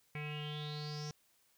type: tone with low-pass filter sweep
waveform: square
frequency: 149.7 Hz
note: D3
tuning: 33 cents sharp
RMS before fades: -42 dBFS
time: 0.15-1.11 s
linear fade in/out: 2 ms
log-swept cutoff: 2300 to 5800 Hz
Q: 9.9
effects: white hiss -72 dBFS RMS until 1.57 s